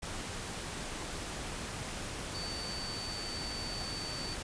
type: tone in noise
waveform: sine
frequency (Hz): 4551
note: C#8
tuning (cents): +45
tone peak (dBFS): -40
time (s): 2.34-4.35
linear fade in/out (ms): 10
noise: pink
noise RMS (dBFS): -40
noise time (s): 0.02-4.43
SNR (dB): -3
effects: resampled to 22050 Hz